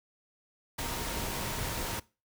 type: tone in noise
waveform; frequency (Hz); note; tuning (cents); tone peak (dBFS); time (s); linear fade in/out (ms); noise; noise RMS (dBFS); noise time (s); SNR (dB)
sine; 932.3; A#5; 0; -45; 0.78-2; 10; pink; -35; 0.78-2; -13
effects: noise-tail reverb RT60 0.3 s tail -21 dB re dry